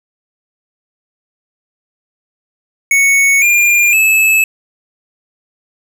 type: tone with pitch steps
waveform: square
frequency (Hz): 2217 / 2404 / 2606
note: C#7 / D7 / E7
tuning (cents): 0 / +40 / -20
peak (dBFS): -8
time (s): 2.91-4.44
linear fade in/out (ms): 2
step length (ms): 510
effects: none